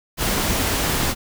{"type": "noise", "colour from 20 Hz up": "pink", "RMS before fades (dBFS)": -21, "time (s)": [0.17, 1.15], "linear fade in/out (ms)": 50, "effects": []}